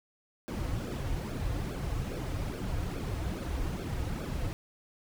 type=noise with flanger; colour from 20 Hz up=brown; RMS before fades=-34 dBFS; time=0.48-4.53 s; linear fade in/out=0 ms; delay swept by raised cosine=1 to 5.2 ms; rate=2.4 Hz; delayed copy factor=-0.75; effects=none